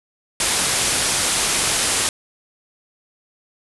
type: low-pass noise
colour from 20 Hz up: white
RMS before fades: -20 dBFS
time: 0.4-2.09 s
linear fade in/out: 2 ms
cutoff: 11000 Hz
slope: 96 dB/octave
effects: none